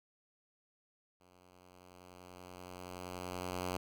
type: tone with level ramp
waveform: 5% pulse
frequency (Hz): 90.5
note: F#2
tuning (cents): -38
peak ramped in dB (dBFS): -53 to -24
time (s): 1.2-3.77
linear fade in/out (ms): 5
effects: none